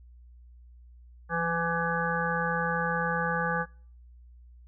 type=harmonic tone with a mistuned harmonic; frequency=167.6 Hz; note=E3; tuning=29 cents sharp; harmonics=1 / 3 / 5 / 7 / 9 / 10; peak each=-33 / -33 / -33 / -33 / -33 / -33 dBFS; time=1.29-3.66 s; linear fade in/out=50 ms; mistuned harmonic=1; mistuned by=+27 cents; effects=noise-tail reverb RT60 0.5 s tail -25 dB re dry + added 60 Hz sine -49 dBFS peak until 4.67 s